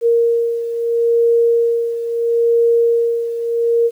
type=beating tone pair; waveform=sine; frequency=466.2 / 466.95 Hz; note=A#4 / A#4; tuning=0 / +3 cents; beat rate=0.75 Hz; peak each=-13 / -19 dBFS; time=0.01-3.91 s; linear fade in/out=50 ms; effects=8-bit

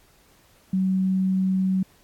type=tone; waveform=sine; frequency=188.6 Hz; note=F#3; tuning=33 cents sharp; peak=-19 dBFS; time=0.73-1.83 s; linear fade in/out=5 ms; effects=pink hiss -58 dBFS RMS until 2.03 s + AAC 64 kbps

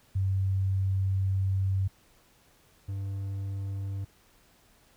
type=tone pair in turn; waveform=sine / triangle; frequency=96 / 98.07 Hz; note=G2 / G2; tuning=-36 / +1 cents; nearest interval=unison; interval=37 cents; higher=second; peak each=-24 / -29 dBFS; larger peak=first; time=0.15-1.88 / 2.88-4.05 s; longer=first; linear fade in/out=10 ms; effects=pink hiss -62 dBFS RMS until 4.96 s

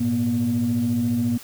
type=tone cluster; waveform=sine; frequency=104.2 / 118.4 / 239 Hz; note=G#2 / A#2 / A#3; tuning=+6 / +27 / +43 cents; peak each=-27 / -27 / -19 dBFS; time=0-1.38 s; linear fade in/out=10 ms; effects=tanh soft clip ceiling -14 dBFS + white hiss -43 dBFS RMS until 1.43 s

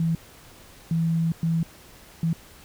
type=tone bursts at uneven times; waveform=sine; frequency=164.6 Hz; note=E3; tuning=2 cents flat; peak=-20 dBFS; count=4; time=0-0.15 / 0.91-1.32 / 1.43-1.63 / 2.23-2.33 s; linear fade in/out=2 ms; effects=pink hiss -49 dBFS RMS until 2.64 s

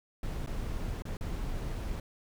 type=noise with dropouts; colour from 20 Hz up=brown; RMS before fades=-35 dBFS; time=0.23-2 s; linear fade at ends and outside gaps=2 ms; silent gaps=0.463-0.472 / 1.022-1.053 / 1.17-1.209 s; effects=none

